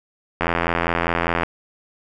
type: click train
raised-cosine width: 0.5 ms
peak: -4 dBFS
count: 88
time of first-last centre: 0.41-1.434 s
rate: 85 Hz
effects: none